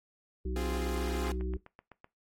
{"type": "harmonic tone", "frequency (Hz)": 62.6, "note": "B1", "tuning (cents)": 24, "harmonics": [1, 3, 5, 6], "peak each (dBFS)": [-33, -42, -44, -39], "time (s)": [0.45, 1.57], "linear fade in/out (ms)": 5}
{"type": "chord", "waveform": "sawtooth", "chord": "F minor", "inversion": "second", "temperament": "equal with one note detuned", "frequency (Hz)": [261.6, 347.6, 415.3], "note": ["C4", "F4", "Ab4"], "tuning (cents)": [0, -8, 0], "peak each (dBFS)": -36, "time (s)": [0.56, 1.32], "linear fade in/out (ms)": 2}
{"type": "click train", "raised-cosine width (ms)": 0.5, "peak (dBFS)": -34, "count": 9, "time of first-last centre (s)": [1.03, 2.044], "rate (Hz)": 7.89}
{"effects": ["noise-tail reverb RT60 0.2 s tail -19 dB re dry", "AAC 48 kbps"]}